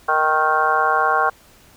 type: harmonic tone with a mistuned harmonic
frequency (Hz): 155.56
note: D#3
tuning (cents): 0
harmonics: 3 / 4 / 5 / 6 / 7 / 8 / 9 / 10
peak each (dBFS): -26 / -26 / -20 / -30 / -19 / -30 / -21 / -26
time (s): 0.08-1.3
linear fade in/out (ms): 10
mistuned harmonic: 8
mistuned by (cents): +59
effects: pink hiss -50 dBFS RMS until 1.76 s